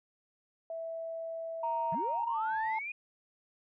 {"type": "tone", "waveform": "sine", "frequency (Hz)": 657, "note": "E5", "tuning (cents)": -6, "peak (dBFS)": -36, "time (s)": [0.7, 1.95], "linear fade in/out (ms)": 2}
{"type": "tone with pitch glide", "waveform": "sine", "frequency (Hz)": [932.3, 880], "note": ["A#5", "A5"], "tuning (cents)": [0, 0], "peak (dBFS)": -30, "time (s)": [1.63, 2.79], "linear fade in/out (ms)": 5, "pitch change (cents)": -100, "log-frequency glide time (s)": [2.32, 2.38]}
{"type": "linear sweep", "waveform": "sine", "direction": "up", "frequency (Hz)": [138.1, 2489], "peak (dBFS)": -36, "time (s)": [1.92, 2.92], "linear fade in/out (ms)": 5}
{"effects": ["tanh soft clip ceiling -22 dBFS"]}